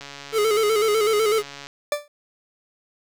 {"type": "click train", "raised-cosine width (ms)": 0.2, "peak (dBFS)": -20, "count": 235, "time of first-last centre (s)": [0.01, 1.67], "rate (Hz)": 141}
{"type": "tone with vibrato", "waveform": "square", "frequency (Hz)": 430.1, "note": "A4", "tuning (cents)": -39, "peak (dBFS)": -18, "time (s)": [0.32, 1.43], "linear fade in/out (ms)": 50, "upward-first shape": "square", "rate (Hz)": 8, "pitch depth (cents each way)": 56}
{"type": "tone with exponential decay", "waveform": "40% pulse", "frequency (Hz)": 587.3, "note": "D5", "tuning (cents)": 0, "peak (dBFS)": -16, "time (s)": [1.92, 2.08], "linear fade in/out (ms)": 2, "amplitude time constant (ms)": 34}
{"effects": []}